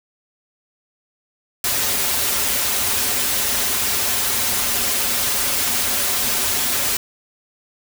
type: noise with comb filter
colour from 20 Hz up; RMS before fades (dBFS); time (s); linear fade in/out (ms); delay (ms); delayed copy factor
white; -20; 1.64-6.97; 2; 6.2; -0.95
effects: none